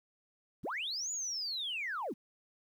sine linear two-way sweep, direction up then down, 31.96 to 7000 to 151.8 Hz, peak -34 dBFS, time 0.63-2.14 s, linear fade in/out 20 ms, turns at 1.11 s, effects tanh soft clip ceiling -30 dBFS + 11-bit

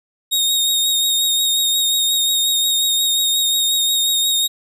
sawtooth tone with vibrato, 3729 Hz, A#7, in tune, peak -12 dBFS, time 0.31-4.48 s, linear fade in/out 20 ms, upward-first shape sine, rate 5.6 Hz, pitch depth 24 cents each way, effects none

